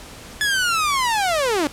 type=linear sweep; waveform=sawtooth; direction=down; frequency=1722 to 274.5 Hz; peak=-14 dBFS; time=0.41-1.67 s; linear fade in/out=0 ms; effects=pink hiss -39 dBFS RMS until 1.72 s + low-pass 11000 Hz 12 dB/octave